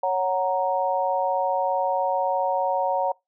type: chord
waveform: sine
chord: F# major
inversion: second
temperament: equal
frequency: 554.4 / 740 / 932.3 Hz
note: C#5 / F#5 / A#5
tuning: 0 / 0 / 0 cents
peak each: -25 dBFS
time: 0.03-3.12 s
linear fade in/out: 5 ms
effects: noise-tail reverb RT60 0.2 s tail -25 dB re dry